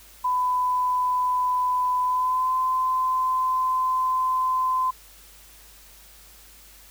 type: tone with pitch glide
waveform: sine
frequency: 1001 to 1026.8 Hz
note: B5 to C6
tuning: +23 to -33 cents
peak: -20 dBFS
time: 0.24-4.91 s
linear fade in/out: 10 ms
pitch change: +44 cents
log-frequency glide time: 2.02-2.54 s
effects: added 50 Hz sine -53 dBFS peak until 6.9 s + white hiss -50 dBFS RMS until 6.9 s